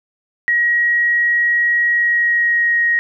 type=tone with pitch glide; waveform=sine; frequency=1900 to 1881.4 Hz; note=A#6 to A#6; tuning=+33 to +15 cents; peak=-12 dBFS; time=0.48-2.99 s; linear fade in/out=0 ms; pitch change=-18 cents; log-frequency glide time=1.9-2.8 s; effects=none